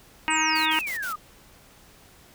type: harmonic tone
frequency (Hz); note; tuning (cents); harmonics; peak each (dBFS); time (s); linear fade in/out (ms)
314.3; D#4; +18; 1 / 3 / 4 / 5 / 6 / 7 / 8 / 9; -32 / -26 / -32 / -31 / -30 / -30 / -28 / -31; 0.28-0.79; 0
type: exponential sweep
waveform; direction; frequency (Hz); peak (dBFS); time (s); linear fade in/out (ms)
sine; down; 8372 to 1186; -28; 0.3-1.16; 10
type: noise bursts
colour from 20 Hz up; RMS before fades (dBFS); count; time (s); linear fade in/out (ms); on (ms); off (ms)
white; -38; 4; 0.55-1.131; 10; 110; 47
effects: pink hiss -53 dBFS RMS until 2.34 s